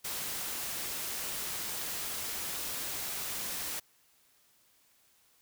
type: noise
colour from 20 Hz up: white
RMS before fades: -37 dBFS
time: 0.04-3.8 s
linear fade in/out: 10 ms
effects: white hiss -67 dBFS RMS until 5.41 s